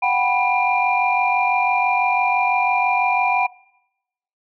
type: tone cluster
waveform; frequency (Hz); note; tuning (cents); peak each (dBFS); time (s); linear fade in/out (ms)
sine; 732 / 778 / 983 / 2394; F#5 / G5 / B5 / D7; -19 / -13 / -8 / +33; -21; 0.02-3.47; 10
effects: noise-tail reverb RT60 0.9 s tail -23 dB re dry + tanh soft clip ceiling -5 dBFS